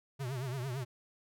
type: tone with vibrato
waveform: square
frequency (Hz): 129.7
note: C3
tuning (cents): -15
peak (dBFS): -36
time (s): 0.19-0.85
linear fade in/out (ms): 20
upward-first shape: triangle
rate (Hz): 8.9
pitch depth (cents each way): 160
effects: none